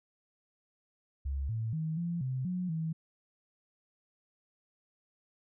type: tone with pitch steps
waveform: sine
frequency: 68.8 / 112 / 158.6 / 171.2 / 129.8 / 181.1 / 161 Hz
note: C#2 / A2 / D#3 / F3 / C3 / F#3 / E3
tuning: -12 / +31 / +33 / -34 / -13 / -37 / -41 cents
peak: -31 dBFS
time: 1.25-2.93 s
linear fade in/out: 10 ms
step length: 240 ms
effects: none